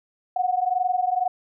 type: tone pair together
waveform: sine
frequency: 722 / 744 Hz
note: F#5 / F#5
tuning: -43 / +9 cents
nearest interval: minor second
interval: 52 cents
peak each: -23 / -23 dBFS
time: 0.36-1.28 s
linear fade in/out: 5 ms
effects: none